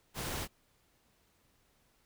pink noise, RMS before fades -38 dBFS, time 0.14-0.48 s, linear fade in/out 50 ms, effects pink hiss -71 dBFS RMS until 2.05 s

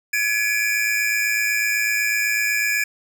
square tone cluster, 1690 / 2306 / 2414 Hz, G#6 / D7 / D7, +30 / -32 / +47 cents, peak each -24 dBFS, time 0.13-2.84 s, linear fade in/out 5 ms, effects none

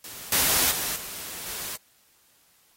white noise with level steps, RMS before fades -40 / -22 / -29 / -37 / -34 dBFS, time 0.04-1.76 s, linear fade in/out 2 ms, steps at 0.32 / 0.71 / 0.96 / 1.46 s, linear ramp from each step 2 ms, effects white hiss -62 dBFS RMS until 2.76 s + AAC 48 kbps

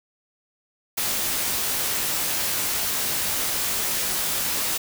white noise with comb filter, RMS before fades -25 dBFS, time 0.97-4.78 s, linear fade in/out 10 ms, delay 17 ms, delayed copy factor -0.55, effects none

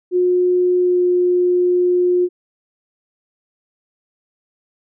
sine tone with pitch glide, 360.3 to 357.8 Hz, F#4 to F4, -46 to +42 cents, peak -12 dBFS, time 0.11-2.29 s, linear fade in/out 50 ms, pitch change -12 cents, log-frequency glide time 0.78-1.02 s, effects none

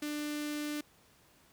sawtooth tone with notch filter, 297.1 Hz, D4, 20 cents sharp, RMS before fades -37 dBFS, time 0.02-0.81 s, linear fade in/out 5 ms, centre 800 Hz, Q 0.76, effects pink hiss -64 dBFS RMS until 1.52 s + high-pass 60 Hz 12 dB/octave

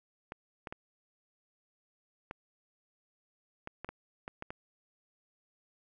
clicks, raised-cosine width 0.5 ms, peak -25 dBFS, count 10, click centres 0.321 / 0.672 / 0.725 / 2.311 / 3.674 / 3.846 / 3.89 / 4.279 / 4.424 / 4.505 s, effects none

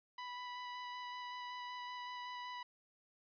sawtooth tone with vibrato, 987.8 Hz, B5, in tune, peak -40 dBFS, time 0.18-2.63 s, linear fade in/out 5 ms, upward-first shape square, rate 5.3 Hz, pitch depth 8 cents each way, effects resampled to 11025 Hz

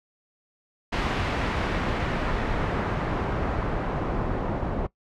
pink noise with low-pass filter sweep, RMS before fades -27 dBFS, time 0.92-4.87 s, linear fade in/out 10 ms, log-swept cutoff 2800 to 860 Hz, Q 0.77, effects noise-tail reverb RT60 0.1 s tail -20 dB re dry

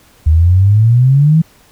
sine exponential sweep, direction up, 75.6 to 164.81 Hz, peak -5 dBFS, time 0.26-1.42 s, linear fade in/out 10 ms, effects pink hiss -47 dBFS RMS until 1.71 s

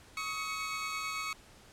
25% pulse tone cluster, 1114 / 1272 / 2219 Hz, C#6 / D#6 / C#7, +8 / +38 / +1 cents, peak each -38 / -34 / -36 dBFS, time 0.17-1.33 s, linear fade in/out 2 ms, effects pink hiss -57 dBFS RMS until 1.72 s + low-pass 10000 Hz 12 dB/octave

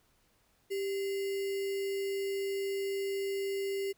sine tone with sample-and-hold, 393.1 Hz, G4, 5 cents sharp, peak -31 dBFS, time 0.7-3.93 s, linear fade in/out 20 ms, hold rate 2450 Hz, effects pink hiss -70 dBFS RMS until 3.97 s

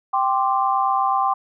sine chord, G suspended fourth, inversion none, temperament equal, 784 / 1046.5 / 1174.7 Hz, G5 / C6 / D6, 0 / 0 / 0 cents, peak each -20 / -21 / -23 dBFS, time 0.13-1.34 s, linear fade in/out 10 ms, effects none

